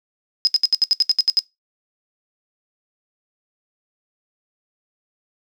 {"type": "tone bursts", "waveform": "sine", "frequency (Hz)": 5060, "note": "D#8", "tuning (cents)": 28, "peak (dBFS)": -11, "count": 11, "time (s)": [0.45, 1.391], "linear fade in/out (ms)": 0, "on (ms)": 21, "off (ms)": 71, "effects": ["noise-tail reverb RT60 0.2 s tail -21 dB re dry"]}